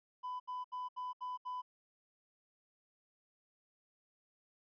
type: tone bursts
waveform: triangle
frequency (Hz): 1000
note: B5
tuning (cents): +21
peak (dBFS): -36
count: 6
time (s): 0.23-1.62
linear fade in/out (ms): 20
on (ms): 170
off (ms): 74
effects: tanh soft clip ceiling -34 dBFS + resampled to 11025 Hz